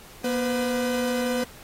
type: tone pair together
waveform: 45% pulse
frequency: 240.5 / 506 Hz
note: B3 / B4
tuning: -46 / +42 cents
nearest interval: octave + minor second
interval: 1288 cents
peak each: -26 dBFS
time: 0.24-1.44 s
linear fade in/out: 5 ms
effects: pink hiss -47 dBFS RMS until 1.63 s + AAC 48 kbps